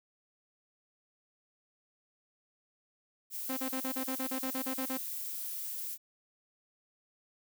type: noise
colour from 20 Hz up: violet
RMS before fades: -39 dBFS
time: 3.3-5.98 s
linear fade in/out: 50 ms
type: tone bursts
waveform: sawtooth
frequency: 261.6 Hz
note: C4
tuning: in tune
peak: -30 dBFS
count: 13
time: 3.49-4.975 s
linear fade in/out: 10 ms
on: 81 ms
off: 36 ms
effects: none